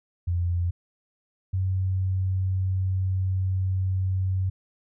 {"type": "tone pair in turn", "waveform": "sine", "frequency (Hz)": [87.31, 94.06], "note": ["F2", "F#2"], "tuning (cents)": [0, 29], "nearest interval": "minor second", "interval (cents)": 129, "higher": "second", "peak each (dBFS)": -22, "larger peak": "neither", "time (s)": [[0.27, 0.71], [1.53, 4.5]], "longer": "second", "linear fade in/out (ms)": 10, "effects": []}